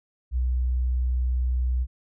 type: tone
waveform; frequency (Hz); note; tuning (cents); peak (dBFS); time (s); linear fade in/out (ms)
sine; 62.4; B1; +19; -21; 0.31-1.87; 50
effects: none